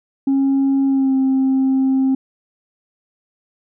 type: tone with pitch glide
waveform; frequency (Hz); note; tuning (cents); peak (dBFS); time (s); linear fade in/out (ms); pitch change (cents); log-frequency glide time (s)
sine; 272.4 to 265.4; C#4 to C4; -30 to +25; -11; 0.27-2.15; 5; -45; 0.86-1.15
effects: tanh soft clip ceiling -11 dBFS